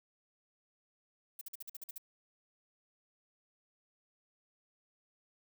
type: noise bursts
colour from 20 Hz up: violet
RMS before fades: -44 dBFS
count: 9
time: 1.39-1.981 s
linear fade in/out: 5 ms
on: 23 ms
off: 48 ms
effects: none